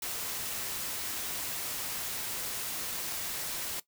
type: noise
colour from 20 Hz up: white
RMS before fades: -36 dBFS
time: 0.02-3.8 s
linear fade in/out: 5 ms
effects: noise-tail reverb RT60 0.1 s tail -17 dB re dry